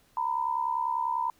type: tone pair together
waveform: sine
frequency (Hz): 923 / 993.1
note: A#5 / B5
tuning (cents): -17 / +9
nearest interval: minor second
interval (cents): 126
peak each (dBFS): -29 / -29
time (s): 0.17-1.3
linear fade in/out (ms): 2
effects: pink hiss -64 dBFS RMS until 1.39 s